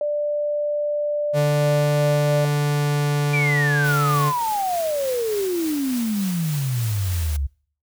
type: tone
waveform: sine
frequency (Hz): 590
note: D5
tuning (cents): +8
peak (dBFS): -20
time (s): 0.01-2.45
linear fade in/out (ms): 2
type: tone with pitch glide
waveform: 45% pulse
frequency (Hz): 146.83 to 145.31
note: D3 to D3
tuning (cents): 0 to -18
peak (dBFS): -18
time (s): 1.33-4.33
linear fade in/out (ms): 50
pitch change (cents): -18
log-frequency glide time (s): 1.97-3.63
type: exponential sweep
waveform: sine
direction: down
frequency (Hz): 2384 to 66.4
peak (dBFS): -20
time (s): 3.33-7.47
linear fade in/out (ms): 10
type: noise with tremolo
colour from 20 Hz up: white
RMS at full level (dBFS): -33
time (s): 3.84-7.37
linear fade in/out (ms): 10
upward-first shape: triangle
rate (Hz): 3.4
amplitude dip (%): 30
effects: noise-tail reverb RT60 0.5 s tail -25 dB re dry